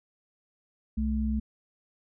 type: tone pair together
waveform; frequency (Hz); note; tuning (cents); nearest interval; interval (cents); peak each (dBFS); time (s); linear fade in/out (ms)
sine; 64.53 / 217.2; C2 / A3; -23 / -22; octave + major sixth; 2101; -28; 0.97-1.4; 10
effects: none